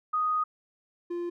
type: tone pair in turn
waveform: sine / triangle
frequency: 1244.5 / 347.4 Hz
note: D#6 / F4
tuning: 0 / -9 cents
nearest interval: octave + minor seventh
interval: 2209 cents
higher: first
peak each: -24 / -28 dBFS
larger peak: first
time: 0.13-0.44 / 1.1-1.3 s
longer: first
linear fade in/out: 10 ms
effects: none